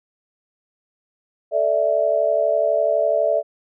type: chord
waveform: sine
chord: A suspended fourth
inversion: none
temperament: equal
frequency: 440 / 587.3 / 659.3 Hz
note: A4 / D5 / E5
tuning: 0 / 0 / 0 cents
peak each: -25 / -19 / -19 dBFS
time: 1.51-3.43 s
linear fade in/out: 50 ms
effects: none